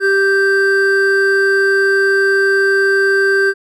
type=tone pair together; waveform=triangle; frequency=392 / 1568 Hz; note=G4 / G6; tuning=0 / 0 cents; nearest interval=2 octaves; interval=2400 cents; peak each=-11 dBFS; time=0-3.54 s; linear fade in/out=50 ms; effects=none